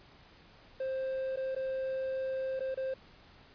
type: tone with dropouts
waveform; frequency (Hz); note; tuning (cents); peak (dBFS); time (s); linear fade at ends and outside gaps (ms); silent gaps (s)
triangle; 527; C5; +12; -30; 0.8-2.94; 5; 1.361-1.371 / 1.55-1.562 / 2.595-2.604 / 2.745-2.773
effects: pink hiss -58 dBFS RMS until 3.54 s + resampled to 11025 Hz